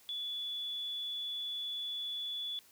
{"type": "tone", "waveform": "sine", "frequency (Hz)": 3435, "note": "A7", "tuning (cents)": -42, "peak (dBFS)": -36, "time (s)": [0.09, 2.59], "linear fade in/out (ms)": 0, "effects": ["white hiss -62 dBFS RMS until 2.71 s"]}